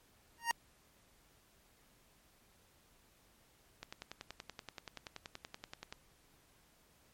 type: tone with exponential growth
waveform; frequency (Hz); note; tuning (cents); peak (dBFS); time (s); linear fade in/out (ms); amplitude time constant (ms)
25% pulse; 932.3; A#5; 0; -23; 0.38-0.51; 0; 28
type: click train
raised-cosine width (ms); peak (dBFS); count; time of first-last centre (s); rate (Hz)
0.2; -27; 23; 3.83-5.925; 10.5
effects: pink hiss -68 dBFS RMS until 7.13 s + MP3 64 kbps